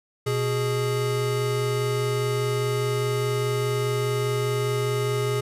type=tone pair together; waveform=square; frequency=123.47 / 415.3 Hz; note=B2 / G#4; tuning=0 / 0 cents; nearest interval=octave + major sixth; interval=2100 cents; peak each=-26 dBFS; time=0.26-5.41 s; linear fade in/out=10 ms; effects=resampled to 32000 Hz